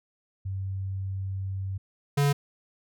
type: tone pair in turn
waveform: sine / square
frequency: 96.1 / 142.61 Hz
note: G2 / C#3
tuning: -34 / +49 cents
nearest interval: perfect fifth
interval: 683 cents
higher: second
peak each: -29 / -21 dBFS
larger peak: second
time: 0.45-1.78 / 2.17-2.33 s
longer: first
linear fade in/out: 10 ms
effects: none